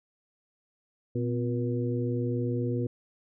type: harmonic tone with a mistuned harmonic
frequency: 119.8 Hz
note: A#2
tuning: 48 cents sharp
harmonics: 1 / 2 / 3 / 4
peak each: -29 / -32 / -34 / -35 dBFS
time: 1.15-2.87 s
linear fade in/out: 5 ms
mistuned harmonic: 2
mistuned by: +87 cents
effects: none